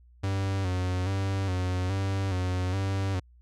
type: tone with vibrato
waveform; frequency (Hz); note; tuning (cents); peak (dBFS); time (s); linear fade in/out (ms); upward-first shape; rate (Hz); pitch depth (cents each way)
45% pulse; 94.2; F#2; +32; -26; 0.23-3.2; 10; square; 1.2; 53
effects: added 60 Hz sine -53 dBFS peak until 3.41 s + low-pass 7000 Hz 12 dB/octave